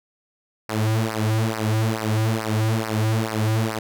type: tone with flanger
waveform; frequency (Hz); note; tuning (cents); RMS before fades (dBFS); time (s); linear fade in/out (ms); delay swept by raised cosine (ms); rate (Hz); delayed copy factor
sawtooth; 110; A2; 0; -22; 0.69-3.79; 5; 0.28 to 4.68; 2.3; -0.95
effects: none